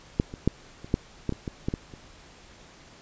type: clicks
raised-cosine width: 3 ms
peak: -8 / -24 / -7 / -27 / -8 / -13 / -18 / -18 / -13 / -15 / -29 dBFS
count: 11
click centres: 0.199 / 0.339 / 0.476 / 0.845 / 0.941 / 1.293 / 1.324 / 1.478 / 1.685 / 1.739 / 1.938 s
effects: pink hiss -51 dBFS RMS until 3.01 s + resampled to 16000 Hz